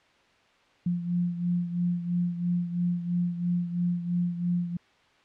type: beating tone pair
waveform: sine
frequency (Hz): 174.61 / 177.61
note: F3 / F3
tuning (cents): 0 / +29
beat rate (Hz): 3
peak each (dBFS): -26 / -32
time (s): 0.86-4.77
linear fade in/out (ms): 5
effects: white hiss -61 dBFS RMS until 5.24 s + low-pass 3000 Hz 12 dB/octave